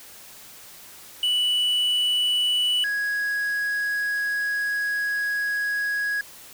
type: tone pair in turn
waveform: triangle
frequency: 2960 / 1661.2 Hz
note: F#7 / G#6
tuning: 0 / 0 cents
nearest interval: minor seventh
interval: 1000 cents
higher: first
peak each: -18 / -21 dBFS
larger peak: first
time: 1.23-2.84 / 2.84-6.21 s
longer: second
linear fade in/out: 2 ms
effects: white hiss -45 dBFS RMS until 6.53 s